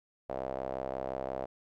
sawtooth tone with band-pass filter, 65.7 Hz, C2, 8 cents sharp, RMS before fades -37 dBFS, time 0.29-1.46 s, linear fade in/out 10 ms, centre 620 Hz, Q 3.7, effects none

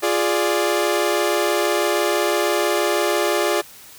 sawtooth chord, D diminished, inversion first, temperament equal, 349.2 / 415.3 / 587.3 Hz, F4 / Ab4 / D5, 0 / 0 / 0 cents, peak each -18 dBFS, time 0.02-3.62 s, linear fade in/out 20 ms, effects white hiss -43 dBFS RMS until 3.98 s

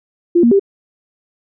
sine tone with pitch steps, 345.5 / 235.9 / 395.2 Hz, F4 / A#3 / G4, -19 / +21 / +14 cents, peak -7 dBFS, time 0.35-0.596 s, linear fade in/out 10 ms, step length 82 ms, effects none

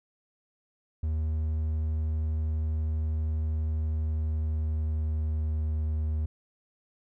triangle tone with pitch glide, 78.1 to 77.34 Hz, D#2 to D#2, +7 to -10 cents, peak -24 dBFS, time 1.03-6.26 s, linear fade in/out 5 ms, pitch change -17 cents, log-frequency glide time 3.78-5.79 s, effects none

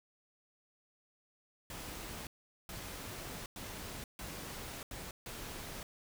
pink noise bursts at uneven times, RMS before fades -45 dBFS, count 6, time 1.7-2.27 / 2.69-3.46 / 3.56-4.04 / 4.19-4.83 / 4.91-5.11 / 5.26-5.83 s, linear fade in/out 2 ms, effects none

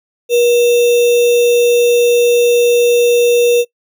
sine tone with sample-and-hold, 479.1 Hz, A#4, 47 cents sharp, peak -7 dBFS, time 0.29-3.65 s, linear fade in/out 50 ms, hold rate 3150 Hz, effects noise-tail reverb RT60 0.1 s tail -22 dB re dry

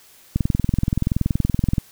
click train, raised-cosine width 5 ms, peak -6 dBFS, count 31, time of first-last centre 0.36-1.782 s, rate 21.1 Hz, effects white hiss -50 dBFS RMS until 1.91 s

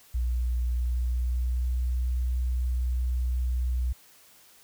sine tone with pitch glide, 60.5 to 62.02 Hz, B1 to B1, -35 to +8 cents, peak -24 dBFS, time 0.14-3.93 s, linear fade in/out 10 ms, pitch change +43 cents, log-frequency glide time 0.65-1.82 s, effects white hiss -56 dBFS RMS until 4.63 s

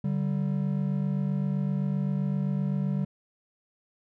triangle tone pair together, 144.97 / 192.7 Hz, D3 / G3, -22 / -29 cents, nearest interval perfect fourth, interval 493 cents, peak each -26 dBFS, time 0.04-3.05 s, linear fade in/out 5 ms, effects none

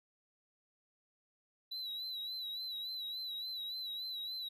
triangle tone with vibrato, 3951 Hz, B7, in tune, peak -38 dBFS, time 1.71-4.49 s, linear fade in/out 10 ms, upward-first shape sine, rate 3.5 Hz, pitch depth 60 cents each way, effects none

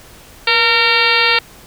harmonic tone with a mistuned harmonic, 459.1 Hz, A#4, 26 cents flat, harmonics 1 / 2 / 3 / 4 / 5 / 6 / 7 / 8 / 9 / 10, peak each -22 / -21 / -19 / -19 / -17 / -17 / -22 / -20 / -22 / -22 dBFS, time 0.47-1.39 s, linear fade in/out 5 ms, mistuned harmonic 1, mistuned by +65 cents, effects pink hiss -41 dBFS RMS until 1.66 s

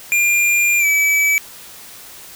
square tone with pitch glide, 2400 to 2296 Hz, D7 to D7, +37 to -40 cents, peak -13 dBFS, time 0.12-1.38 s, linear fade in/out 0 ms, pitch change -77 cents, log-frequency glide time 0.79-0.86 s, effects white hiss -38 dBFS RMS until 2.35 s

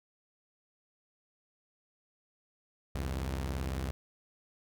sawtooth beating tone pair, 65.6 / 83.6 Hz, C2 / E2, +5 / +25 cents, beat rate 18 Hz, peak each -30 / -36 dBFS, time 2.95-3.91 s, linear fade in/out 0 ms, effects none

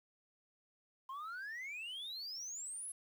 sine exponential sweep, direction up, 1035 to 11000 Hz, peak -40 dBFS, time 1.09-2.92 s, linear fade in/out 5 ms, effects tanh soft clip ceiling -41 dBFS + 11-bit

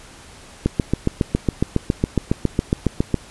click train, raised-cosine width 3 ms, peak -3 dBFS, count 19, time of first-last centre 0.66-3.143 s, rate 7.25 Hz, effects pink hiss -43 dBFS RMS until 3.3 s + resampled to 24000 Hz

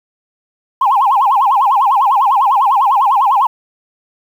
sine tone with vibrato, 932.3 Hz, A#5, in tune, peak -7 dBFS, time 0.81-3.47 s, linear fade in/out 5 ms, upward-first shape sine, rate 10 Hz, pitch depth 290 cents each way, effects tanh soft clip ceiling -4 dBFS + 7-bit

